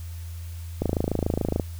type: click train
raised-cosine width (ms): 2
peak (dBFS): -10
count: 22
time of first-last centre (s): 0.82-1.598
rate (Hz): 27
effects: added 84 Hz sine -33 dBFS peak until 1.79 s + white hiss -50 dBFS RMS until 1.79 s